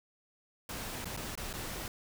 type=noise with dropouts; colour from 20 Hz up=pink; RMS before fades=-40 dBFS; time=0.69-1.88 s; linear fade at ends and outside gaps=2 ms; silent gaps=1.045-1.055 / 1.166-1.173 / 1.354-1.375 / 1.53-1.537 s; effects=none